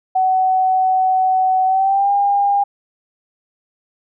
sine tone with pitch glide, 751 to 804.9 Hz, F#5 to G5, +26 to +46 cents, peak -12 dBFS, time 0.15-2.64 s, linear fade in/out 10 ms, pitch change +120 cents, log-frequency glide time 1.65-2.11 s, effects none

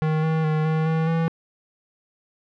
square tone with pitch steps, 156.2 / 159.2 / 155.3 / 158 / 160.5 / 164.3 Hz, D#3 / D#3 / D#3 / D#3 / E3 / E3, +7 / +40 / -3 / +27 / -46 / -5 cents, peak -20 dBFS, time 0.02-1.28 s, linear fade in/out 0 ms, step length 210 ms, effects low-pass 2000 Hz 12 dB/octave

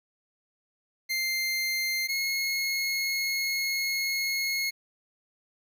25% pulse tone pair in turn, 2100 / 2167 Hz, C7 / C#7, +6 / -40 cents, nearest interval minor second, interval 54 cents, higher second, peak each -23 / -23 dBFS, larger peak neither, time 1.09-2.08 / 2.08-4.71 s, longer second, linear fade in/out 20 ms, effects 10-bit

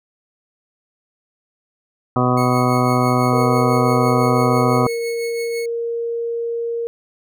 harmonic tone, 125 Hz, B2, 21 cents sharp, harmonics 1 / 2 / 3 / 4 / 5 / 6 / 8 / 9 / 10, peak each -19 / -19 / -24 / -25 / -25 / -23 / -25 / -25 / -23 dBFS, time 2.16-4.87 s, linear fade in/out 2 ms
sawtooth tone with tremolo, 2195 Hz, C#7, 18 cents flat, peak -24 dBFS, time 2.37-5.66 s, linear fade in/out 5 ms, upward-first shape triangle, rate 6 Hz, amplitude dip 60%
sine tone, 466.2 Hz, A#4, in tune, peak -20 dBFS, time 3.33-6.87 s, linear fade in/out 0 ms
effects none

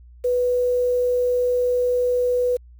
sine tone with quantisation, 493.9 Hz, B4, in tune, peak -17 dBFS, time 0.24-2.57 s, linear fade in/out 10 ms, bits 7, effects added 60 Hz sine -43 dBFS peak until 2.79 s

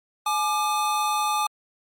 square tone pair together, 846 / 1196.4 Hz, G#5 / D6, +32 / +32 cents, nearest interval tritone, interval 600 cents, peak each -25 dBFS, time 0.26-1.47 s, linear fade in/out 5 ms, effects MP3 64 kbps

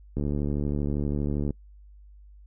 click train, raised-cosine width 3 ms, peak -16 dBFS, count 98, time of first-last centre 0.17-1.506 s, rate 72.6 Hz, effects noise-tail reverb RT60 0.1 s tail -25 dB re dry + added 50 Hz sine -47 dBFS peak until 2.46 s

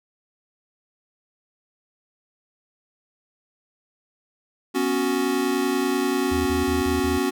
square chord, B suspended second, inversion none, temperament equal, 246.9 / 277.2 / 370 Hz, B3 / C#4 / F#4, 0 / 0 / 0 cents, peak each -28 / -25 / -25 dBFS, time 4.74-7.31 s, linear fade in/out 20 ms
triangle tone bursts, 78.8 Hz, D#2, 23 cents sharp, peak -25 dBFS, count 5, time 6.31-7.184 s, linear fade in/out 10 ms, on 150 ms, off 31 ms
effects none

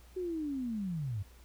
sine linear sweep, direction down, 375.4 to 91.3 Hz, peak -33 dBFS, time 0.16-1.23 s, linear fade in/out 10 ms, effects added 60 Hz sine -54 dBFS peak until 1.44 s + pink hiss -62 dBFS RMS until 1.44 s

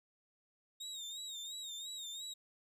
30% pulse tone with vibrato, 3729 Hz, A#7, in tune, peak -40 dBFS, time 0.8-2.34 s, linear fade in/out 10 ms, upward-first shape sine, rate 2.9 Hz, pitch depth 81 cents each way, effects resampled to 32000 Hz

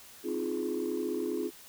sine chord, F minor seventh, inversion second, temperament just, 261.9 / 314.3 / 349.2 / 419.1 Hz, C4 / Eb4 / F4 / Ab4, +2 / +18 / 0 / +16 cents, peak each -36 / -36 / -33 / -34 dBFS, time 0.23-1.51 s, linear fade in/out 50 ms, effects tanh soft clip ceiling -24 dBFS + white hiss -52 dBFS RMS until 1.68 s

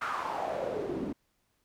pink noise with band-pass filter sweep, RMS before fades -34 dBFS, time 0.01-1.13 s, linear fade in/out 10 ms, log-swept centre 1400 to 260 Hz, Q 4, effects pink hiss -75 dBFS RMS until 1.64 s

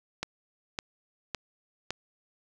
click train, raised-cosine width 0.2 ms, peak -14 dBFS, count 4, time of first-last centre 0.23-1.906 s, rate 1.79 Hz, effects none

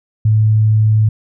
sine tone, 108.4 Hz, A2, 25 cents flat, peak -8 dBFS, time 0.25-1.09 s, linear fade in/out 5 ms, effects none

